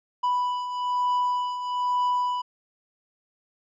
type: beating tone pair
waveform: triangle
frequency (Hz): 987.8 / 988.9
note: B5 / B5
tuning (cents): 0 / +2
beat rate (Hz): 1.1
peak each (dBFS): -29 / -22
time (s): 0.23-2.42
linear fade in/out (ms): 10
effects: resampled to 16000 Hz